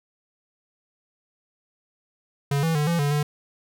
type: tone with pitch steps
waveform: square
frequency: 141.3 / 163.3 / 148.6 / 169.6 / 144.1 / 147.7 Hz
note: C#3 / E3 / D3 / E3 / D3 / D3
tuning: +34 / -16 / +21 / +50 / -33 / +10 cents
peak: -21 dBFS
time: 2.51-3.23 s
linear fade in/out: 5 ms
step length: 120 ms
effects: none